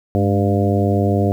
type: harmonic tone with a mistuned harmonic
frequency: 100 Hz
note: G2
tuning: 35 cents sharp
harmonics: 1 / 2 / 3 / 4 / 5 / 6 / 7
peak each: -17 / -20 / -22 / -23 / -24 / -25 / -25 dBFS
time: 0.15-1.32 s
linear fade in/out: 0 ms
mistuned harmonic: 2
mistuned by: +59 cents
effects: 8-bit